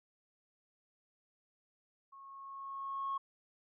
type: tone with level ramp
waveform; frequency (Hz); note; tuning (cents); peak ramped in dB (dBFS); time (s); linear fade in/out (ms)
sine; 1093; C#6; -25; -52 to -32; 2.12-3.18; 10
effects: tanh soft clip ceiling -30 dBFS